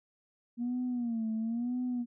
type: tone with vibrato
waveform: sine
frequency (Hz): 235.1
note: A#3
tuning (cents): +15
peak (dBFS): -29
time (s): 0.57-2.06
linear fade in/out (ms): 50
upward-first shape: sine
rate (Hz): 1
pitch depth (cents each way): 110
effects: tanh soft clip ceiling -27 dBFS